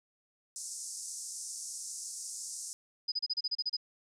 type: band-pass noise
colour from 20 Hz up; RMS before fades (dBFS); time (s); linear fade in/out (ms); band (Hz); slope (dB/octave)
white; -42; 0.56-2.73; 0; 5300 to 9400; 48
type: tone bursts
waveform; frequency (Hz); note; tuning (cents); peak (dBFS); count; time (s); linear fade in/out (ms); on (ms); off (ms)
sine; 4978; D#8; 0; -29; 10; 3.08-3.768; 10; 40; 32
effects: none